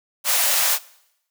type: high-pass noise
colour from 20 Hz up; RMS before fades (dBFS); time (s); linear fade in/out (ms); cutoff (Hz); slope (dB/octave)
white; -19; 0.24-0.79; 50; 510; 96
effects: noise-tail reverb RT60 0.8 s tail -21 dB re dry